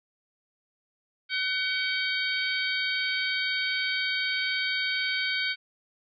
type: harmonic tone with a mistuned harmonic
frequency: 754 Hz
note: F#5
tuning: 32 cents sharp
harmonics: 2 / 3 / 4 / 5 / 6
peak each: -31 / -30 / -33 / -36 / -34 dBFS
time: 1.29-5.56 s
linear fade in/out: 50 ms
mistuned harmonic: 4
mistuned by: +81 cents
effects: none